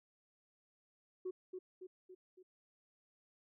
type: tone with echo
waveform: sine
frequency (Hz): 369.3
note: F#4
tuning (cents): -3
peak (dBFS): -37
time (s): 1.25-1.31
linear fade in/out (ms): 10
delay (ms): 280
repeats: 4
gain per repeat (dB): -5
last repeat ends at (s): 2.43
effects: tanh soft clip ceiling -35 dBFS